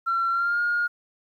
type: tone with pitch glide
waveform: sine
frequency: 1359 to 1424.9 Hz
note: F6 to F6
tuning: -48 to +34 cents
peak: -20 dBFS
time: 0.06-0.88 s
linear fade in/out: 20 ms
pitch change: +82 cents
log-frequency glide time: 0.3-0.61 s
effects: tanh soft clip ceiling -17 dBFS + 10-bit